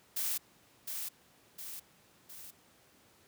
blue noise with echo, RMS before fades -34 dBFS, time 0.16-0.38 s, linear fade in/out 10 ms, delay 710 ms, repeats 3, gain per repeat -5 dB, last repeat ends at 2.51 s, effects pink hiss -64 dBFS RMS until 3.27 s + high-pass 100 Hz 12 dB/octave

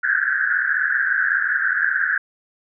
pink band-pass noise, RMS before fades -20 dBFS, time 0.03-2.18 s, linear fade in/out 5 ms, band 1500 to 1700 Hz, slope 96 dB/octave, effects none

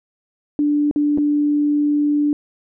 sine tone with dropouts, 293.7 Hz, D4, in tune, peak -14 dBFS, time 0.59-2.33 s, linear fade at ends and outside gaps 1 ms, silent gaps 0.912-0.96 / 1.176-1.183 s, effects none

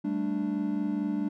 triangle chord, G suspended second, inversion none, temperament just, 196 / 220.5 / 294 Hz, G3 / A3 / D4, 0 / +4 / +2 cents, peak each -30 / -31 / -28 dBFS, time 0.04-1.29 s, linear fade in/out 10 ms, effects none

